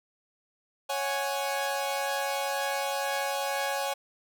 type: chord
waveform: sawtooth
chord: C# suspended fourth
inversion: none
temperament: equal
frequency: 554.4 / 740 / 830.6 Hz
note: C#5 / F#5 / G#5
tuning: 0 / 0 / 0 cents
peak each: -28 / -32 / -28 dBFS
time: 0.89-3.94 s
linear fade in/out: 10 ms
effects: none